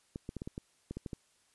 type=clicks; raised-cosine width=3 ms; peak=-26 dBFS; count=10; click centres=0.159 / 0.291 / 0.367 / 0.419 / 0.475 / 0.579 / 0.91 / 0.97 / 1.062 / 1.132 s; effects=white hiss -70 dBFS RMS until 1.54 s + resampled to 24000 Hz